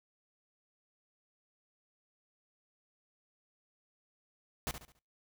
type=noise with echo; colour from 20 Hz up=pink; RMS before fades=-36 dBFS; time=4.67-4.71 s; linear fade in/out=0 ms; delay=70 ms; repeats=4; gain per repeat=-9 dB; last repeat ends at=4.99 s; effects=noise-tail reverb RT60 0.3 s tail -21 dB re dry